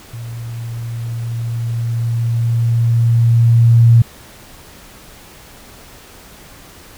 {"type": "tone with level ramp", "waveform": "sine", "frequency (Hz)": 116.54, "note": "A#2", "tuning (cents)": 0, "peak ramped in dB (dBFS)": [-25, -4], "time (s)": [0.13, 4.02], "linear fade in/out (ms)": 5, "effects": ["pink hiss -40 dBFS RMS until 6.97 s"]}